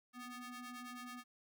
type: ring-modulated tone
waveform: sawtooth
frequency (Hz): 496.4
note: B4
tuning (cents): +9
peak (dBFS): -40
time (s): 0.13-1.24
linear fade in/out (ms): 50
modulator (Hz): 740
effects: none